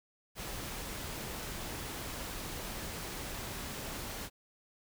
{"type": "noise", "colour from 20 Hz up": "pink", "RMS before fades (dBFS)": -41, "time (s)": [0.35, 4.3], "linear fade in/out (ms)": 50, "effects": []}